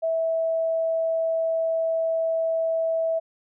sine tone, 653 Hz, E5, 17 cents flat, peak -21 dBFS, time 0.02-3.2 s, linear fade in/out 20 ms, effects none

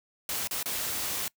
white noise with dropouts, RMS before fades -32 dBFS, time 0.29-1.28 s, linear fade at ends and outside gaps 1 ms, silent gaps 0.474-0.51 / 0.628-0.658 s, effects noise-tail reverb RT60 0.1 s tail -24 dB re dry

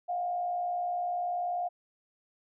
sine tone with frequency modulation, 710 Hz, F5, 28 cents sharp, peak -29 dBFS, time 0.08-1.69 s, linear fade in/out 20 ms, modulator 60.3 Hz, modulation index 0.44, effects none

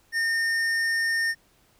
sine tone with hard clipping, 1824 Hz, A#6, 38 cents flat, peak -24 dBFS, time 0.12-1.35 s, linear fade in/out 50 ms, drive 10 dB, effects pink hiss -62 dBFS RMS until 1.79 s

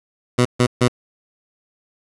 15% pulse tone bursts, 123.47 Hz, B2, in tune, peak -6 dBFS, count 3, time 0.38-0.882 s, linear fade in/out 10 ms, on 74 ms, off 140 ms, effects resampled to 24000 Hz + 7-bit

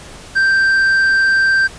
sine tone with tanh clipping, 1569 Hz, G6, 1 cent sharp, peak -11 dBFS, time 0.35-1.68 s, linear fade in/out 20 ms, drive 5 dB, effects pink hiss -36 dBFS RMS until 1.78 s + resampled to 22050 Hz

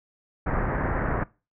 pink low-pass noise, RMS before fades -26 dBFS, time 0.46-1.24 s, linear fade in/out 10 ms, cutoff 1900 Hz, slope 48 dB/octave, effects noise-tail reverb RT60 0.3 s tail -22 dB re dry

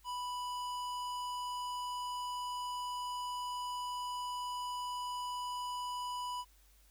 sine tone with hard clipping, 987.8 Hz, B5, in tune, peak -39 dBFS, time 0.04-6.45 s, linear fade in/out 50 ms, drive 16 dB, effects added 50 Hz sine -63 dBFS peak until 6.9 s + white hiss -68 dBFS RMS until 6.9 s

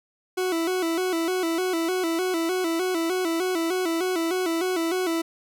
40% pulse tone with vibrato, 349.2 Hz, F4, in tune, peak -22 dBFS, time 0.37-5.22 s, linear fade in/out 10 ms, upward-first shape square, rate 3.3 Hz, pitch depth 97 cents each way, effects none

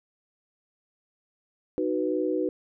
sine chord, B major, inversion first, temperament just, 308.7 / 370.4 / 493.9 Hz, D#4 / F#4 / B4, -14 / +2 / 0 cents, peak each -28 / -28 / -29 dBFS, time 1.78-2.49 s, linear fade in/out 0 ms, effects none

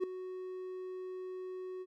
triangle tone with ADSR envelope, 370 Hz, F#4, in tune, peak -25 dBFS, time 0-1.86 s, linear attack 36 ms, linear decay 4 ms, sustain -13 dB, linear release 44 ms, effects none

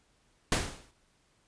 pink noise with exponential decay, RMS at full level -24 dBFS, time 0.52-0.91 s, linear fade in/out 2 ms, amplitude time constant 84 ms, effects pink hiss -69 dBFS RMS until 1.47 s + resampled to 22050 Hz

